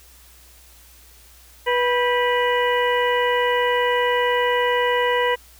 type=harmonic tone with a mistuned harmonic; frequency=490 Hz; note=B4; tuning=14 cents flat; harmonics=1 / 2 / 3 / 4 / 5 / 6; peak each=-20 / -22 / -31 / -24 / -35 / -29 dBFS; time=1.66-5.36 s; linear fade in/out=20 ms; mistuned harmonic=3; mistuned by=+130 cents; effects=added 60 Hz sine -50 dBFS peak until 5.59 s + white hiss -50 dBFS RMS until 5.59 s